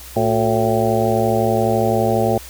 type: harmonic tone with a mistuned harmonic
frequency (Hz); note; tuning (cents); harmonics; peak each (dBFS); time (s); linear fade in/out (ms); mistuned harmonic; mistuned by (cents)
111.9; A2; +30; 1 / 2 / 3 / 4 / 5 / 6 / 7; -22 / -22 / -22 / -22 / -22 / -22 / -22; 0.16-2.38; 5; 3; +130
effects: added 63 Hz sine -39 dBFS peak until 2.49 s + white hiss -38 dBFS RMS until 2.49 s